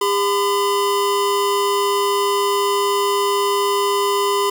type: tone pair together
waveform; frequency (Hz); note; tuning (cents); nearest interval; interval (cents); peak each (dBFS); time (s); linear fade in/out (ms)
square; 402.4 / 1011.5; G4 / B5; +45 / +41; octave + major third; 1596; -19 / -20; 0.01-4.5; 5
effects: none